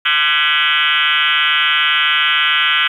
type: tone with frequency modulation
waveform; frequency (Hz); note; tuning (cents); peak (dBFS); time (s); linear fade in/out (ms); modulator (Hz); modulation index
sine; 2274; C#7; +44; -11; 0.05-2.88; 10; 153; 6.5
effects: 8-bit